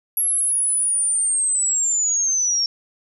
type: linear sweep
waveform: sine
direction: down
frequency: 11330 to 5450 Hz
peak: -17 dBFS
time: 0.17-2.66 s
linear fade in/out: 2 ms
effects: none